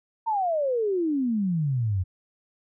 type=exponential sweep; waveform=sine; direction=down; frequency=930 to 88 Hz; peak=-22 dBFS; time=0.26-2.04 s; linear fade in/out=20 ms; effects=none